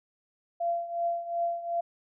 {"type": "tone with tremolo", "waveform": "sine", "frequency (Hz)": 685, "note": "F5", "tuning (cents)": -34, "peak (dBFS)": -24, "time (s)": [0.6, 1.81], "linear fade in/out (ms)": 10, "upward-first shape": "triangle", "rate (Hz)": 2.7, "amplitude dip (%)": 80, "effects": []}